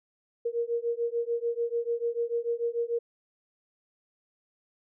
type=beating tone pair; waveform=sine; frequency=466.2 / 473 Hz; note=A#4 / A#4; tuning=0 / +25 cents; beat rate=6.8 Hz; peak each=-30 dBFS; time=0.45-2.99 s; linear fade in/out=10 ms; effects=none